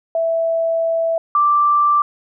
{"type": "tone pair in turn", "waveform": "sine", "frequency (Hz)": [659.3, 1174.7], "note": ["E5", "D6"], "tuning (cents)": [0, 0], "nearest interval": "minor seventh", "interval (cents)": 1000, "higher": "second", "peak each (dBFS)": [-15, -11], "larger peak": "second", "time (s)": [[0.15, 1.18], [1.35, 2.02]], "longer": "first", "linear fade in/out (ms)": 2, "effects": []}